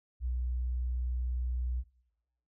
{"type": "tone", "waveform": "sine", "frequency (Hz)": 61.7, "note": "B1", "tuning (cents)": -1, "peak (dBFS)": -30, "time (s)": [0.2, 1.84], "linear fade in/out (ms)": 50, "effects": ["noise-tail reverb RT60 0.9 s tail -20 dB re dry"]}